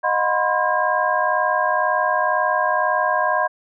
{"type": "tone cluster", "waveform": "sine", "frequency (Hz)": [620, 722, 995, 1057, 1616], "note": ["D#5", "F#5", "B5", "C6", "G#6"], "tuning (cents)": [-6, -43, 13, 17, -48], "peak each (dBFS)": -23, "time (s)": [0.03, 3.48], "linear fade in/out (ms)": 20, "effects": []}